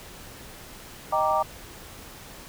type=chord; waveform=sine; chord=Eb major seventh; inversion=none; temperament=equal; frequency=622.3 / 784 / 932.3 / 1174.7 Hz; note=Eb5 / G5 / Bb5 / D6; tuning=0 / 0 / 0 / 0 cents; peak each=-26 dBFS; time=1.12-1.43 s; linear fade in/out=10 ms; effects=pink hiss -44 dBFS RMS until 2.48 s